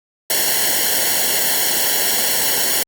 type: noise with comb filter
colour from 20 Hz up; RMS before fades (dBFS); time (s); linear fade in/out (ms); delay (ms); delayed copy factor
white; -17; 0.3-2.83; 2; 0.81; -0.9
effects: Opus 48 kbps